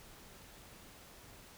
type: silence
effects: pink hiss -56 dBFS RMS until 1.57 s

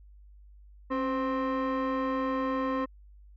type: tone with frequency modulation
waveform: sine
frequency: 269.2 Hz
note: C4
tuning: 49 cents sharp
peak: -24 dBFS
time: 0.9-2.86 s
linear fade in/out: 20 ms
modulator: 786 Hz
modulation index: 1.2
effects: tanh soft clip ceiling -26 dBFS + added 50 Hz sine -50 dBFS peak until 3.36 s

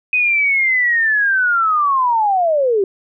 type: linear sweep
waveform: sine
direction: down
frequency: 2518 to 373.5 Hz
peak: -12 dBFS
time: 0.13-2.84 s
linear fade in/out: 2 ms
effects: none

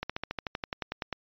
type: slowing click train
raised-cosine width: 0.3 ms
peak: -16 dBFS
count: 14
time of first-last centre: 0.03-1.127 s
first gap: 66 ms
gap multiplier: 1.04
effects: resampled to 11025 Hz

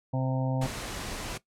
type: harmonic tone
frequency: 130.81 Hz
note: C3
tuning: in tune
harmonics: 1 / 2 / 4 / 5 / 6 / 7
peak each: -27 / -33 / -37 / -38 / -40 / -40 dBFS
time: 0.13-0.67 s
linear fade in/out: 10 ms
type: noise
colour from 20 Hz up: pink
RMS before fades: -36 dBFS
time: 0.61-1.38 s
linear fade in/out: 10 ms
effects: noise-tail reverb RT60 0.1 s tail -17 dB re dry + low-pass 10000 Hz 12 dB/octave

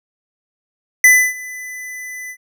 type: tone with ADSR envelope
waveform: square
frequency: 2003 Hz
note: B6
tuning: 24 cents sharp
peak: -5 dBFS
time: 1.04-2.37 s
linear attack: 3 ms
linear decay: 290 ms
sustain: -23 dB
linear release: 69 ms
effects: none

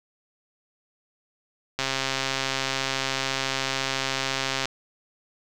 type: click train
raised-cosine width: 0.2 ms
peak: -8 dBFS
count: 385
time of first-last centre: 1.79-4.656 s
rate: 134 Hz
effects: 8-bit

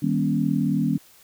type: chord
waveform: sine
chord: Eb dominant seventh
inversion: none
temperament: equal with one note detuned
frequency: 155.56 / 196 / 238.7 / 277.2 Hz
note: Eb3 / G3 / Bb3 / Db4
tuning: 0 / 0 / +41 / 0 cents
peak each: -25 dBFS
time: 0.02-0.98 s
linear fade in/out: 10 ms
effects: white hiss -53 dBFS RMS until 1.23 s

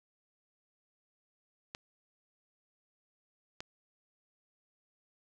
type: clicks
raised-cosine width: 0.2 ms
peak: -23 dBFS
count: 2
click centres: 1.749 / 3.605 s
effects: none

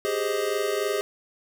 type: chord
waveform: square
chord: Ab major seventh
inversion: third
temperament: equal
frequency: 392 / 415.3 / 523.3 / 622.3 Hz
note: G4 / Ab4 / C5 / Eb5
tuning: 0 / 0 / 0 / 0 cents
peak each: -31 / -28 / -33 / -32 dBFS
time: 0.05-1.01 s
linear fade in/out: 0 ms
effects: none

